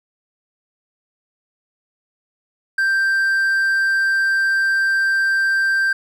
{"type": "tone", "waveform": "triangle", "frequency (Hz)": 1573, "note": "G6", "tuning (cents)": 6, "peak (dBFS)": -13, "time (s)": [2.78, 5.93], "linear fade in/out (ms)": 5, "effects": []}